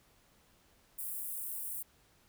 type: high-pass noise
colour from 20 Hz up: white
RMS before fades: -40 dBFS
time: 0.98-1.83 s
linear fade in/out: 10 ms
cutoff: 8800 Hz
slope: 48 dB/octave
effects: pink hiss -67 dBFS RMS until 2.28 s